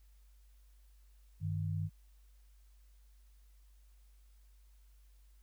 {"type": "tone pair together", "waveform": "sine", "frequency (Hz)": [98.08, 155.7], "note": ["G2", "D#3"], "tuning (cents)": [1, 2], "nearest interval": "minor sixth", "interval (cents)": 801, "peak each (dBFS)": [-35, -37], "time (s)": [1.4, 1.9], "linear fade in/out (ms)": 50, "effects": ["added 50 Hz sine -59 dBFS peak until 5.42 s", "white hiss -75 dBFS RMS until 5.42 s"]}